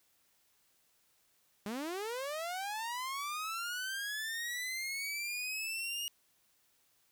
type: linear sweep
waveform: sawtooth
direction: up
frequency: 196 to 2876 Hz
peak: -33 dBFS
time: 1.66-6.08 s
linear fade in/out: 0 ms
effects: white hiss -72 dBFS RMS until 7.11 s